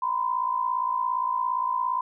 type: tone pair together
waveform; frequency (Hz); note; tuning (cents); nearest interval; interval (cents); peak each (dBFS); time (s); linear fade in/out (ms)
sine; 966 / 1023.4; B5 / C6; -39 / -39; minor second; 100; -28 / -25; 0.02-2.01; 5
effects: none